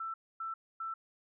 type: tone bursts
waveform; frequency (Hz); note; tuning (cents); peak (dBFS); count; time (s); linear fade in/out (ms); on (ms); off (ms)
sine; 1331; E6; +16; -36; 3; 0-0.94; 5; 140; 260
effects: none